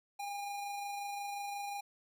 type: tone with amplitude modulation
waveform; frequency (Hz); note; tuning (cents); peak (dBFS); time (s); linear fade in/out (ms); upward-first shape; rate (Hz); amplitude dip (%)
square; 809; G#5; -46; -38; 0.19-1.81; 10; sine; 25.6; 25
effects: none